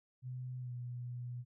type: tone with pitch glide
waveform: sine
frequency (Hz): 126.6 to 122.5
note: B2 to B2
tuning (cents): +43 to -14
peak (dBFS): -40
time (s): 0.22-1.45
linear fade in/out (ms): 50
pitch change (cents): -57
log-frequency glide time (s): 0.59-0.72
effects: none